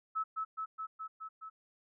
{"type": "tone with echo", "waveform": "sine", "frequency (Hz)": 1300, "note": "E6", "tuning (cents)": -24, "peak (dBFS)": -31, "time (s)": [0.15, 0.24], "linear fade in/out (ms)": 20, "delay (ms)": 210, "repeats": 6, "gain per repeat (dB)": -2, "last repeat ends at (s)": 1.5, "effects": []}